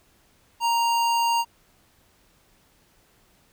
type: tone with notch filter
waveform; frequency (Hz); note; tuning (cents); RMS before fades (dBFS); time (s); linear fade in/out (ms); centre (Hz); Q
square; 932.3; A#5; 0; -22; 0.6-1.45; 50; 11000; 1.6
effects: pink hiss -61 dBFS RMS until 3.52 s